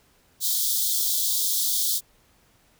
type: high-pass noise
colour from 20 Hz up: white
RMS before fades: -24 dBFS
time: 0.4-2.01 s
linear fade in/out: 50 ms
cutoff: 3300 Hz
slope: 96 dB/octave
effects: pink hiss -61 dBFS RMS until 2.79 s